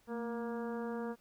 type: harmonic tone with a mistuned harmonic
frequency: 235.4 Hz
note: A#3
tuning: 17 cents sharp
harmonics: 1 / 2 / 3 / 4 / 5 / 6 / 7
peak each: -39 / -40 / -49 / -48 / -52 / -53 / -54 dBFS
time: 0.07-1.16 s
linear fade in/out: 50 ms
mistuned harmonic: 1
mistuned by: -52 cents
effects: pink hiss -69 dBFS RMS until 1.2 s